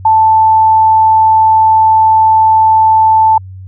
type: tone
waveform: sine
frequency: 880 Hz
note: A5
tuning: in tune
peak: -4 dBFS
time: 0.05-3.38 s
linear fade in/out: 5 ms
effects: added 94 Hz sine -26 dBFS peak until 3.67 s